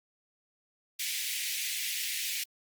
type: high-pass noise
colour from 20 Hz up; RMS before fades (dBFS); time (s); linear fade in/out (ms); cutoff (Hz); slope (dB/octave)
pink; -34; 0.99-2.44; 10; 2000; 48
effects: Opus 32 kbps